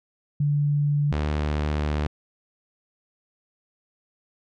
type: tone pair in turn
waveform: sine / sawtooth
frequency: 145.6 / 74.8 Hz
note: D3 / D2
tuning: -15 / +32 cents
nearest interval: octave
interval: 1153 cents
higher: first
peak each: -19 dBFS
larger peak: neither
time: 0.4-1.12 / 1.12-2.07 s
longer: second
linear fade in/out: 5 ms
effects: low-pass 4000 Hz 12 dB/octave